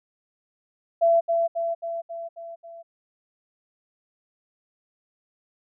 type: tone with echo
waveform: sine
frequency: 672 Hz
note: E5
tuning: 33 cents sharp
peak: -15 dBFS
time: 1.01-1.21 s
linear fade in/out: 20 ms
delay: 270 ms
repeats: 6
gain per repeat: -4 dB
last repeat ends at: 2.83 s
effects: none